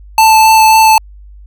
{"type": "tone with vibrato", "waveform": "square", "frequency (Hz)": 880, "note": "A5", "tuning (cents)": 0, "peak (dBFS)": -4, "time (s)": [0.18, 0.98], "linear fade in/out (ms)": 2, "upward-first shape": "sine", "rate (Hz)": 3.7, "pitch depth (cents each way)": 9, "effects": ["added 50 Hz sine -32 dBFS peak until 1.46 s"]}